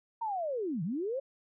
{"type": "linear two-way sweep", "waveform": "sine", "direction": "down then up", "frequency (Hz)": [940, 147.5, 562], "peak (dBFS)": -31, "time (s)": [0.21, 1.2], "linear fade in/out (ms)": 10, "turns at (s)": 0.83, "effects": []}